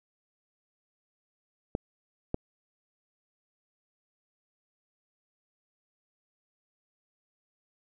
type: clicks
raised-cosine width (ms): 2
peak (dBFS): -15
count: 2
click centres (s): 1.751 / 2.344
effects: none